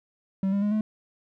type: tone with pitch steps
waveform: triangle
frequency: 192.7 / 199.84 / 207.2 / 214.9 Hz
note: G3 / G3 / G#3 / A3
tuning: -29 / +34 / -4 / -41 cents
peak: -20 dBFS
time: 0.43-0.81 s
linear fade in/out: 2 ms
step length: 95 ms
effects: none